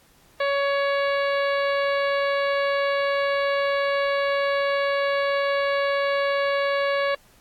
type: harmonic tone with a mistuned harmonic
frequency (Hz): 560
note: C#5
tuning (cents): +18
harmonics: 1 / 2 / 3 / 4 / 5 / 6 / 7 / 8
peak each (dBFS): -22 / -28 / -29 / -32 / -37 / -41 / -39 / -42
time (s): 0.4-7.15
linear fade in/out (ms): 5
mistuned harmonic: 6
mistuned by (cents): +26
effects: pink hiss -57 dBFS RMS until 7.4 s + AAC 64 kbps